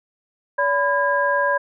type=tone cluster; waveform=sine; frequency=570 / 998 / 1626 Hz; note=C#5 / B5 / G#6; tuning=+48 / +18 / -37 cents; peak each=-21 dBFS; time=0.58-1.58 s; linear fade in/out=10 ms; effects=none